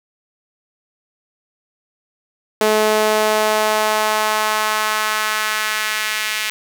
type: tone with high-pass filter sweep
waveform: sawtooth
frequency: 215 Hz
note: A3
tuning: 40 cents flat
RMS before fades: -18 dBFS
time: 2.61-6.5 s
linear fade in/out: 0 ms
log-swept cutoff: 440 to 2200 Hz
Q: 1.5
effects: none